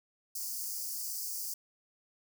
white high-pass noise, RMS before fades -38 dBFS, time 0.35-1.54 s, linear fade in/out 5 ms, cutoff 4600 Hz, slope 96 dB/octave, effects none

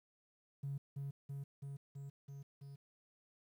triangle tone with echo, 139.4 Hz, C#3, 10 cents sharp, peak -35 dBFS, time 0.63-0.78 s, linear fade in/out 10 ms, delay 330 ms, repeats 6, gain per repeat -2 dB, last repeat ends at 2.76 s, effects tanh soft clip ceiling -36 dBFS + 12-bit

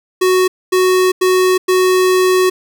square tone bursts at uneven times, 370 Hz, F#4, in tune, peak -10 dBFS, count 4, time 0.21-0.48 / 0.72-1.12 / 1.21-1.58 / 1.68-2.5 s, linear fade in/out 10 ms, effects none

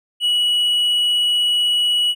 triangle tone, 2929 Hz, F#7, 18 cents flat, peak -13 dBFS, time 0.2-2.15 s, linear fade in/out 50 ms, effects none

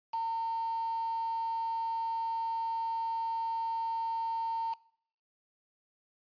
sine tone with quantisation, 910 Hz, A#5, 42 cents flat, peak -30 dBFS, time 0.13-4.74 s, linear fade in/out 10 ms, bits 7, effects noise-tail reverb RT60 0.6 s tail -23 dB re dry + resampled to 11025 Hz

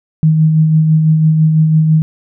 sine tone with tremolo, 157.3 Hz, D#3, 19 cents sharp, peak -5 dBFS, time 0.23-2.02 s, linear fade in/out 0 ms, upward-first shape sine, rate 6 Hz, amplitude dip 35%, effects none

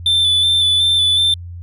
triangle tone with vibrato, 3520 Hz, A7, in tune, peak -10 dBFS, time 0.06-1.34 s, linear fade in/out 2 ms, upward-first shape square, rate 2.7 Hz, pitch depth 20 cents each way, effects added 87 Hz sine -28 dBFS peak until 1.62 s

